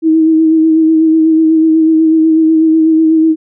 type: tone with vibrato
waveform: sine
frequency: 319.4 Hz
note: D#4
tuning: 45 cents sharp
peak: -5 dBFS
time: 0.02-3.36 s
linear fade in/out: 50 ms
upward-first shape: sine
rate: 8.1 Hz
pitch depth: 25 cents each way
effects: none